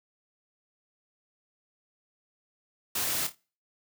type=noise with echo; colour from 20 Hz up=white; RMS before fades=-30 dBFS; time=2.95-3.27 s; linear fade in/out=5 ms; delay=27 ms; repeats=3; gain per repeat=-10 dB; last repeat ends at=3.351 s; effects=noise-tail reverb RT60 0.4 s tail -26 dB re dry